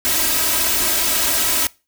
white noise with comb filter, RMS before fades -18 dBFS, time 0.05-1.67 s, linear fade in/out 0 ms, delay 3.1 ms, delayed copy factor +0.95, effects noise-tail reverb RT60 0.3 s tail -23 dB re dry

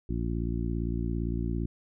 harmonic tone, 57.6 Hz, A#1, 20 cents flat, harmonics 1 / 2 / 3 / 4 / 5 / 6, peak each -31 / -34 / -36 / -37 / -38 / -39 dBFS, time 0.09-1.66 s, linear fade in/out 5 ms, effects none

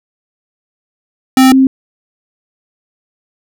square / sine tone pair in turn, 261.6 / 264.9 Hz, C4 / C4, 0 / +22 cents, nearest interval unison, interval 22 cents, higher second, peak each -4 dBFS, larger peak neither, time 1.37-1.52 / 1.52-1.67 s, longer neither, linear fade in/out 2 ms, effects none

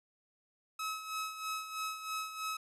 sawtooth tone with tremolo, 1285 Hz, E6, 45 cents flat, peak -31 dBFS, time 0.79-2.57 s, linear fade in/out 5 ms, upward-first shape sine, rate 3.1 Hz, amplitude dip 65%, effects resampled to 32000 Hz

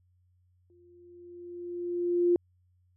sine tone with exponential growth, 350 Hz, F4, 4 cents sharp, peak -19 dBFS, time 0.7-2.36 s, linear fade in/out 1 ms, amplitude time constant 360 ms, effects added 90 Hz sine -64 dBFS peak until 2.96 s

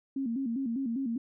sine tone with vibrato, 250 Hz, B3, 21 cents sharp, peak -29 dBFS, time 0.16-1.18 s, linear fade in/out 5 ms, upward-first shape square, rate 5 Hz, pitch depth 140 cents each way, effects none

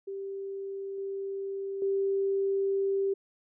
sine tone with level steps, 392 Hz, G4, in tune, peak -34 / -32 / -25 dBFS, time 0.07-3.14 s, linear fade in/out 10 ms, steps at 0.98 / 1.82 s, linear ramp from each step 2 ms, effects none

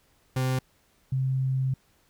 40% pulse / sine tone pair in turn, 129.5 / 131.84 Hz, C3 / C3, -17 / +14 cents, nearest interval unison, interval 31 cents, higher second, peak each -23 dBFS, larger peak neither, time 0.36-0.59 / 1.12-1.74 s, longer second, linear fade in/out 5 ms, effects pink hiss -65 dBFS RMS until 2.09 s

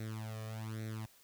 sawtooth tone with flanger, 110 Hz, A2, in tune, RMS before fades -42 dBFS, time 0-1.06 s, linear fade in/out 5 ms, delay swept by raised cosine 0.5 to 1.7 ms, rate 1.2 Hz, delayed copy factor +0.85, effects white hiss -64 dBFS RMS until 1.23 s

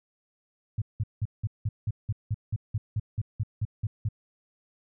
sine tone bursts, 106.7 Hz, G#2, 47 cents sharp, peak -24 dBFS, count 16, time 0.78-4.088 s, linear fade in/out 5 ms, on 38 ms, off 180 ms, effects none

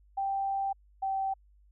sine tone pair in turn, 784 / 774.5 Hz, G5 / G5, 0 / -21 cents, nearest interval unison, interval 21 cents, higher first, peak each -28 dBFS, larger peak neither, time 0.17-0.73 / 1.02-1.34 s, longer first, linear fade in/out 10 ms, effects added 50 Hz sine -58 dBFS peak until 1.71 s

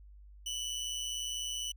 25% pulse tone with amplitude modulation, 2974 Hz, F#7, 8 cents sharp, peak -29 dBFS, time 0.46-1.72 s, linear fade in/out 5 ms, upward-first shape sine, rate 120 Hz, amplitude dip 60%, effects added 50 Hz sine -51 dBFS peak until 1.76 s

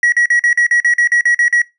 triangle tone bursts, 1917 Hz, A#6, 48 cents sharp, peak -7 dBFS, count 12, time 0.03-1.618 s, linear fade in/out 2 ms, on 92 ms, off 44 ms, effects noise-tail reverb RT60 0.2 s tail -21 dB re dry + resampled to 24000 Hz

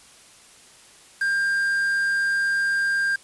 triangle tone with quantisation, 1596 Hz, G6, 31 cents sharp, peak -18 dBFS, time 1.21-3.16 s, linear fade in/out 5 ms, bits 6, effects white hiss -50 dBFS RMS until 3.23 s + resampled to 24000 Hz

